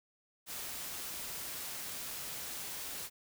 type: noise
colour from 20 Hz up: white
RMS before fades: -42 dBFS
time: 0.46-3.1 s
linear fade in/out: 50 ms
effects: none